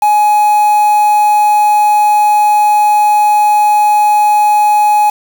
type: tone with quantisation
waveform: triangle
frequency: 840 Hz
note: G#5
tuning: 19 cents sharp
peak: -4 dBFS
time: 0.02-5.1 s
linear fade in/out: 5 ms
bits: 4
effects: none